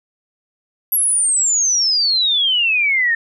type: exponential sweep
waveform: sine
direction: down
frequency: 11660 to 1800 Hz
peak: -13 dBFS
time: 0.92-3.15 s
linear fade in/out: 5 ms
effects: none